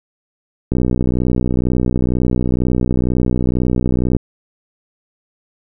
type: click train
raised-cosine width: 3 ms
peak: -4 dBFS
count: 215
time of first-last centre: 0.72-4.166 s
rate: 62.1 Hz
effects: none